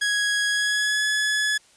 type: tone with pitch glide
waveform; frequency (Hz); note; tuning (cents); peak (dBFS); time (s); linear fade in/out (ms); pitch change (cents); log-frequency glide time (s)
sawtooth; 1661.2 to 1703; G#6 to G#6; 0 to +43; -17; 0.01-1.58; 10; +43; 0.48-1.05
effects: white hiss -56 dBFS RMS until 1.76 s + resampled to 22050 Hz